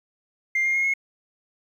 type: tone with pitch steps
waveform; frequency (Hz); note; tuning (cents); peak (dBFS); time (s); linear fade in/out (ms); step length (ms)
sine; 2100 / 2123 / 2147 / 2170; C7 / C7 / C7 / C#7; +6 / +25 / +44 / -37; -18; 0.55-0.938; 5; 97
effects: tanh soft clip ceiling -17 dBFS + 9-bit